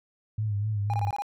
sine tone with vibrato, 104.8 Hz, G#2, 16 cents sharp, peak -25 dBFS, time 0.38-1.11 s, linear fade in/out 5 ms, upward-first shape sine, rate 4 Hz, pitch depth 64 cents each way
triangle tone bursts, 813 Hz, G#5, 37 cents flat, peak -26 dBFS, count 6, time 0.9-1.221 s, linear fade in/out 0 ms, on 36 ms, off 21 ms
effects none

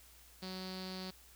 sawtooth tone with low-pass filter, 186.5 Hz, F#3, 14 cents sharp, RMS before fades -44 dBFS, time 0.42-1.11 s, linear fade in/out 10 ms, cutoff 4500 Hz, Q 8.1, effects added 60 Hz sine -63 dBFS peak until 1.35 s + white hiss -61 dBFS RMS until 1.35 s

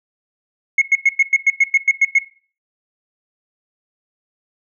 sine tone bursts, 2175 Hz, C#7, 33 cents flat, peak -7 dBFS, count 11, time 0.78-2.187 s, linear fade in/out 5 ms, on 37 ms, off 100 ms, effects noise-tail reverb RT60 0.4 s tail -18 dB re dry + tanh soft clip ceiling -6 dBFS

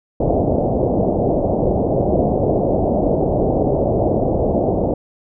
white low-pass noise, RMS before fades -17 dBFS, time 0.2-4.94 s, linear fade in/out 5 ms, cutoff 700 Hz, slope 48 dB/octave, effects none

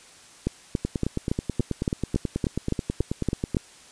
two click trains, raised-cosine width 3 ms, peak -12 / -10 dBFS, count 26 / 12, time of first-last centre 0.85-3.547 / 0.47-3.569 s, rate 9.27 / 3.55 Hz, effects white hiss -50 dBFS RMS until 3.91 s + resampled to 22050 Hz

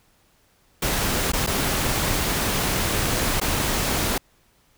pink noise with dropouts, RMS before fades -23 dBFS, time 0.82-4.18 s, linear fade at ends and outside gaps 5 ms, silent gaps 1.32-1.333 / 1.465-1.472 / 3.401-3.413 s, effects pink hiss -61 dBFS RMS until 4.77 s

